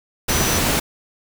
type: tone in noise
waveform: sine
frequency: 5940 Hz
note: F#8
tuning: 6 cents sharp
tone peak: -25 dBFS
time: 0.29-0.59 s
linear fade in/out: 10 ms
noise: pink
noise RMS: -19 dBFS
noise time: 0.28-0.8 s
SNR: -9 dB
effects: none